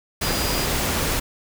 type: tone in noise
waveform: sine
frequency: 4884 Hz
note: D#8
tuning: 33 cents flat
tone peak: -30 dBFS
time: 0.23-0.66 s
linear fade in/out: 10 ms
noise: pink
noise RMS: -23 dBFS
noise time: 0.21-1.2 s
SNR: -10 dB
effects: none